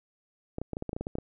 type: clicks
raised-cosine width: 2 ms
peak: -20 dBFS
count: 12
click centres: 0.584 / 0.616 / 0.733 / 0.769 / 0.824 / 0.893 / 0.931 / 0.965 / 1.01 / 1.069 / 1.154 / 1.185 s
effects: none